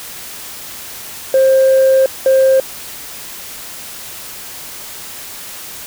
sine tone pair in turn, 530 / 530 Hz, C5 / C5, +22 / +22 cents, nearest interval unison, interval 0 cents, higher neither, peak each -5 dBFS, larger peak neither, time 1.34-2.06 / 2.26-2.6 s, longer first, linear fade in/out 2 ms, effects tanh soft clip ceiling -5 dBFS + white hiss -30 dBFS RMS until 5.86 s

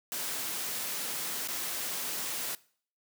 white noise with dropouts, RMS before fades -35 dBFS, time 0.12-2.55 s, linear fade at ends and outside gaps 1 ms, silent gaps 1.475-1.485 s, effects noise-tail reverb RT60 0.5 s tail -21 dB re dry + high-pass 150 Hz 12 dB/octave

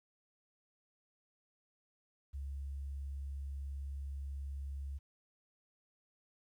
sine tone, 69.3 Hz, C#2, in tune, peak -39 dBFS, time 2.33-4.99 s, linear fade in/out 20 ms, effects 12-bit

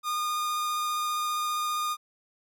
45% pulse tone with vibrato, 1220 Hz, D#6, 34 cents flat, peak -27 dBFS, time 0.03-1.97 s, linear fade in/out 50 ms, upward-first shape triangle, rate 15 Hz, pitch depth 10 cents each way, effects none

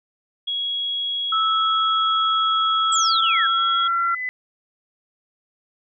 sine tone, 3322 Hz, G#7, in tune, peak -22 dBFS, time 0.47-3.88 s, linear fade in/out 10 ms
sine tone with pitch glide, 1311 to 1367.5 Hz, E6 to F6, -10 to -37 cents, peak -18 dBFS, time 1.32-4.15 s, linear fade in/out 5 ms, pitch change +73 cents, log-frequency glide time 2.81-4.02 s
sine exponential sweep, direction down, 8100 to 1538 Hz, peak -21 dBFS, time 2.92-3.47 s, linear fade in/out 5 ms
sine tone with exponential growth, 2008 Hz, B6, 28 cents sharp, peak -22 dBFS, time 3.23-4.29 s, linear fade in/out 0 ms, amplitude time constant 230 ms
effects none

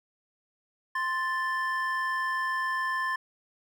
triangle tone pair together, 1046.5 / 1760 Hz, C6 / A6, 0 / 0 cents, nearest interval major sixth, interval 900 cents, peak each -28 dBFS, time 0.95-3.16 s, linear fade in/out 5 ms, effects none

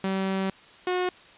sawtooth tone pair in turn, 191.9 / 363.1 Hz, G3 / F#4, -37 / -33 cents, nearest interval major seventh, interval 1104 cents, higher second, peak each -21 / -20 dBFS, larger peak second, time 0.04-0.5 / 0.87-1.09 s, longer first, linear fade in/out 2 ms, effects white hiss -51 dBFS RMS until 1.37 s + resampled to 8000 Hz

